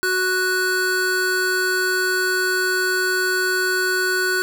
square tone pair together, 370.2 / 1480 Hz, F#4 / F#6, +1 / 0 cents, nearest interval 2 octaves, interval 2399 cents, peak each -24 / -20 dBFS, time 0.03-4.42 s, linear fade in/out 0 ms, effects none

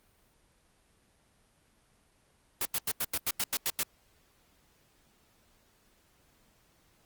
white noise bursts, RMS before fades -30 dBFS, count 10, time 2.61-3.832 s, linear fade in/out 2 ms, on 43 ms, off 88 ms, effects pink hiss -67 dBFS RMS until 7.05 s + Opus 32 kbps

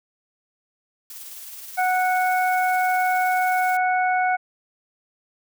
blue noise with tremolo, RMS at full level -37 dBFS, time 1.1-3.77 s, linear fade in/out 2 ms, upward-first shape sine, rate 19 Hz, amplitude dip 30%
harmonic tone, 737 Hz, F#5, 7 cents flat, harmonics 1 / 2 / 3, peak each -19 / -25 / -29 dBFS, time 1.77-4.37 s, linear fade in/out 20 ms
effects none

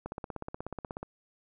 click train, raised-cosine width 1 ms, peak -23 dBFS, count 17, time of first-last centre 0.06-1.03 s, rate 16.5 Hz, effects none

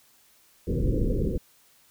pink low-pass noise, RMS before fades -25 dBFS, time 0.67-1.38 s, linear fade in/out 5 ms, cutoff 520 Hz, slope 96 dB/octave, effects white hiss -60 dBFS RMS until 1.9 s

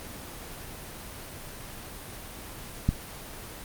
click, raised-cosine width 5 ms, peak -9 dBFS, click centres 2.89 s, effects pink hiss -41 dBFS RMS until 3.64 s + Opus 24 kbps

